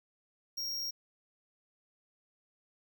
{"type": "tone", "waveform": "square", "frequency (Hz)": 5588, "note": "F8", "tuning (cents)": 0, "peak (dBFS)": -35, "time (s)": [0.57, 0.91], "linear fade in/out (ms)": 10, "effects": ["11-bit"]}